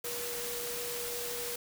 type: tone in noise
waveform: sine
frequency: 480 Hz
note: B4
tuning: 49 cents flat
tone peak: -40 dBFS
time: 0.04-1.56 s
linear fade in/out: 5 ms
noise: white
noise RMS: -38 dBFS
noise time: 0.04-1.56 s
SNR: -5 dB
effects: none